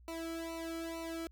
sawtooth tone with flanger, 329.6 Hz, E4, in tune, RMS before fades -41 dBFS, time 0.08-1.27 s, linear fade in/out 0 ms, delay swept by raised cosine 0.59 to 1.11 ms, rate 2.2 Hz, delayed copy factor -1, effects added 60 Hz sine -56 dBFS peak until 1.31 s

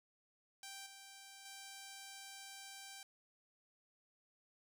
5% pulse tone with level steps, 784 Hz, G5, in tune, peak -37 / -43 / -39 dBFS, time 0.63-3.03 s, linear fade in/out 2 ms, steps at 0.86 / 1.45 s, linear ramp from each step 5 ms, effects none

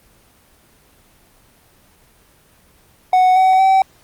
triangle tone with pitch steps, 740 / 753.4 / 767 Hz, F#5 / F#5 / G5, 0 / +31 / -38 cents, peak -7 dBFS, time 3.13-3.82 s, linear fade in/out 2 ms, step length 230 ms, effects pink hiss -52 dBFS RMS until 4.03 s + Opus 24 kbps

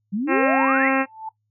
sine exponential sweep, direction up, 185 to 2300 Hz, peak -21 dBFS, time 0.12-0.9 s, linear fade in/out 20 ms
harmonic tone, 267.4 Hz, C4, 38 cents sharp, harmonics 1 / 2 / 3 / 4 / 5 / 6 / 7 / 8 / 9 / 10, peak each -21 / -24 / -26 / -27 / -28 / -29 / -29 / -30 / -31 / -31 dBFS, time 0.27-1.06 s, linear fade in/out 50 ms
sine tone with exponential growth, 880 Hz, A5, in tune, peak -26 dBFS, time 0.95-1.29 s, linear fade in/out 5 ms, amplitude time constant 73 ms
effects noise-tail reverb RT60 0.1 s tail -18 dB re dry + added 106 Hz sine -70 dBFS peak until 1.5 s

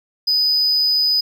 triangle tone, 4987 Hz, D#8, 3 cents sharp, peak -12 dBFS, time 0.27-1.21 s, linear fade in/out 10 ms, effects tanh soft clip ceiling -8 dBFS

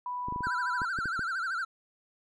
sine tone, 987.8 Hz, B5, in tune, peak -32 dBFS, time 0.06-0.85 s, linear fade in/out 2 ms
clicks, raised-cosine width 3 ms, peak -26 dBFS, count 9, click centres 0.285 / 0.324 / 0.361 / 0.407 / 0.47 / 0.818 / 0.988 / 1.057 / 1.193 s
triangle tone with vibrato, 1448 Hz, F#6, 38 cents flat, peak -28 dBFS, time 0.43-1.65 s, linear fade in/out 10 ms, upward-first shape sine, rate 13 Hz, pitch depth 150 cents each way
effects resampled to 24000 Hz

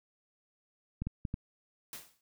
clicks, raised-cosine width 5 ms, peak -22 dBFS, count 4, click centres 1.02 / 1.07 / 1.252 / 1.341 s
white noise with exponential decay, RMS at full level -41 dBFS, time 1.93-2.21 s, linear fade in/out 1 ms, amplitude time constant 60 ms
effects none

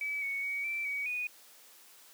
sine tone with pitch steps, 2292 / 2223 / 2251 / 2336 / 2261 / 2471 Hz, D7 / C#7 / C#7 / D7 / C#7 / D#7, -43 / +4 / +26 / -10 / +34 / -13 cents, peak -32 dBFS, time 0.01-1.27 s, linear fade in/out 2 ms, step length 210 ms, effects white hiss -57 dBFS RMS until 2.13 s + high-pass 300 Hz 12 dB/octave

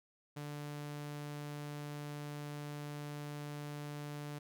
sawtooth tone, 146.83 Hz, D3, in tune, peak -38 dBFS, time 0.36-4.39 s, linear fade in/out 10 ms, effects none

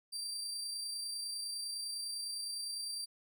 30% pulse tone with amplitude modulation, 4699 Hz, D8, in tune, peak -34 dBFS, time 0.12-3.06 s, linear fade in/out 20 ms, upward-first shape sine, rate 29.9 Hz, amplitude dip 30%, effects none

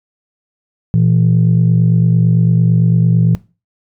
sine tone pair together, 118.1 / 167.02 Hz, A#2 / E3, +23 / +23 cents, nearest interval tritone, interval 600 cents, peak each -10 dBFS, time 0.94-3.35 s, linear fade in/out 0 ms, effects noise-tail reverb RT60 0.3 s tail -19 dB re dry + tanh soft clip ceiling -3 dBFS

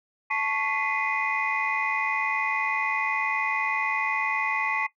sine tone cluster, 875 / 1110 / 1997 / 2077 / 2469 Hz, A5 / C#6 / B6 / C7 / D#7, -10 / +2 / +19 / -13 / -14 cents, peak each -30 dBFS, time 0.3-4.87 s, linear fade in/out 10 ms, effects noise-tail reverb RT60 0.1 s tail -18 dB re dry + tanh soft clip ceiling -14 dBFS

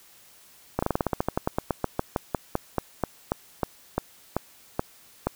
slowing click train, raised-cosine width 1 ms, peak -9 dBFS, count 27, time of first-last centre 0.79-5.27 s, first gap 35 ms, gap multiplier 1.11, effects white hiss -54 dBFS RMS until 5.35 s

